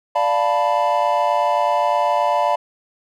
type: chord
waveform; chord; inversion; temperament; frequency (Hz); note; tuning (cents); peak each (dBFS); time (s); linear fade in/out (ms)
triangle; B half-diminished seventh; first; equal; 587.3 / 698.5 / 880 / 987.8; D5 / F5 / A5 / B5; 0 / 0 / 0 / 0; -19; 0.15-2.56; 10
effects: none